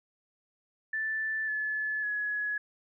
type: tone with pitch steps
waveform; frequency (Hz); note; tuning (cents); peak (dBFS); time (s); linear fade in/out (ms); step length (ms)
sine; 1760 / 1722.8 / 1686.4; A6 / A6 / G#6; 0 / -37 / +26; -29; 0.93-2.58; 5; 550
effects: none